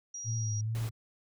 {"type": "tone", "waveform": "sine", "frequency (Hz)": 5740, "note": "F8", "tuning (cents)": 47, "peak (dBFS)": -38, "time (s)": [0.14, 0.61], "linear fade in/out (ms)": 5}
{"type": "tone with vibrato", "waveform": "sine", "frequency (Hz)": 110.6, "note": "A2", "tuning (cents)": 9, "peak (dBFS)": -30, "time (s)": [0.24, 0.91], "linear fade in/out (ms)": 50, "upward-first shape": "sine", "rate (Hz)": 2.3, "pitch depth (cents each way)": 61}
{"type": "noise", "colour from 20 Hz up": "pink", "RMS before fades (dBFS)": -45, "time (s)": [0.75, 0.89], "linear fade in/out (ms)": 0}
{"effects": []}